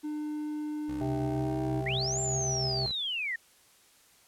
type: tone with pitch glide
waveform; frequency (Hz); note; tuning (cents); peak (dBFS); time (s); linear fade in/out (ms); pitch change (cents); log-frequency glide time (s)
triangle; 301.3 to 314.6; D4 to D#4; +44 to +19; -30; 0.03-1.82; 20; +75; 1.2-1.6
type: tone with vibrato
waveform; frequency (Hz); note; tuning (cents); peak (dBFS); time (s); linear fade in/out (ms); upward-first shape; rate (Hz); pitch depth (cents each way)
20% pulse; 65.9; C2; +13; -36; 0.88-2.92; 10; sine; 0.76; 84
type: harmonic tone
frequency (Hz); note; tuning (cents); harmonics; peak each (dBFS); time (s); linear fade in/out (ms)
130.81; C3; 0; 1 / 3 / 5 / 6; -32 / -37 / -39 / -40; 1.01-2.86; 0
type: linear two-way sweep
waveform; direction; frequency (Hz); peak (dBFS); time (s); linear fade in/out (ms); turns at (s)
sine; up then down; 1800 to 7400 to 1800; -30; 1.86-3.36; 5; 2.2
effects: white hiss -61 dBFS RMS until 4.27 s + low-pass 12000 Hz 12 dB/octave